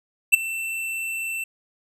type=tone with ADSR envelope; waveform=square; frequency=2679 Hz; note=E7; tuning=27 cents sharp; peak=-8 dBFS; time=0.32-1.44 s; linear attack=21 ms; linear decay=11 ms; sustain=-19 dB; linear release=5 ms; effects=resampled to 32000 Hz